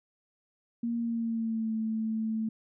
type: tone with pitch glide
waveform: sine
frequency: 234 to 220.9 Hz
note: A#3 to A3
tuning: +7 to +7 cents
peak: -28 dBFS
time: 0.83-2.49 s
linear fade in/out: 5 ms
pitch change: -100 cents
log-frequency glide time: 0.97-1.73 s
effects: none